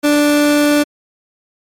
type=tone; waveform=30% pulse; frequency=293.6 Hz; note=D4; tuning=in tune; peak=-7 dBFS; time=0.03-0.84 s; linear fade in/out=20 ms; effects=MP3 64 kbps